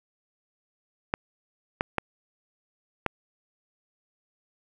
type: clicks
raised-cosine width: 0.5 ms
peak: -9 dBFS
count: 4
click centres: 1.139 / 1.809 / 1.983 / 3.063 s
effects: 8-bit